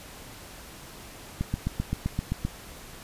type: click train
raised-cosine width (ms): 5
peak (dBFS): -14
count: 9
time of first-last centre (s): 1.41-2.45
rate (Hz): 7.69
effects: pink hiss -45 dBFS RMS until 3.03 s + resampled to 32000 Hz